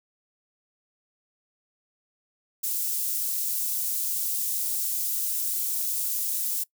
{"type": "high-pass noise", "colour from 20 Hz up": "white", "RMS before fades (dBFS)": -28, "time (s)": [2.63, 6.64], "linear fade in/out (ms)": 10, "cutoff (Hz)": 8200, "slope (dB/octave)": 12, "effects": ["noise-tail reverb RT60 0.1 s tail -22 dB re dry"]}